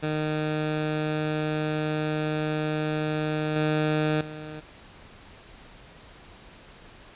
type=tone with level steps; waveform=15% pulse; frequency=153.6 Hz; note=D#3; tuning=22 cents flat; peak=-19 / -16 / -30 dBFS; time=0.02-4.61 s; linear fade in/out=20 ms; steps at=3.56 / 4.21 s; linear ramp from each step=2 ms; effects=pink hiss -49 dBFS RMS until 7.15 s + resampled to 8000 Hz